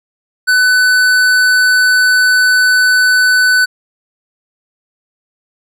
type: tone with hard clipping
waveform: sine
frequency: 1500 Hz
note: F#6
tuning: 23 cents sharp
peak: -9 dBFS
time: 0.47-3.66 s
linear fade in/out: 20 ms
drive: 13 dB
effects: none